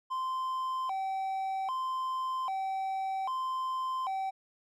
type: tone with vibrato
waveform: triangle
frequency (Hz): 894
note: A5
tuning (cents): +27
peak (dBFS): -29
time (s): 0.1-4.31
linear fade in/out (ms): 20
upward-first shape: square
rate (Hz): 0.63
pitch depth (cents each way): 260
effects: none